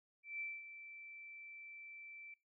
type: tone with ADSR envelope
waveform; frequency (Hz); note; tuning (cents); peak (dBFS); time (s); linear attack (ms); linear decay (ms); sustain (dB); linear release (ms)
sine; 2332; D7; -13; -40; 0.23-2.34; 170; 220; -11; 3
effects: noise-tail reverb RT60 0.3 s tail -25 dB re dry